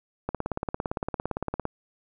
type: click train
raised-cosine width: 1 ms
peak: -14 dBFS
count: 25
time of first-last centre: 0.29-1.654 s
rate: 17.6 Hz
effects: none